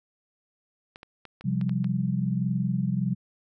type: clicks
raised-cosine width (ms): 0.3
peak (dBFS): -27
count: 7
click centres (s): 0.959 / 1.031 / 1.253 / 1.41 / 1.613 / 1.694 / 1.844
type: chord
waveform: sine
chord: C suspended fourth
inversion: none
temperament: equal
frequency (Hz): 130.81 / 174.61 / 196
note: C3 / F3 / G3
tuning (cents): 0 / 0 / 0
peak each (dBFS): -28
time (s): 1.44-3.15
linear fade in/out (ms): 20
effects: none